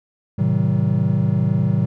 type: chord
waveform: triangle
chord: A diminished seventh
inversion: none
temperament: just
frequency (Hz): 110 / 132 / 158.4 / 190.08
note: A2 / C3 / Eb3 / Gb3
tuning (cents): 0 / +16 / +31 / +47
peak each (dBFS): -19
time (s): 0.38-1.86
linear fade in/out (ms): 10
effects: none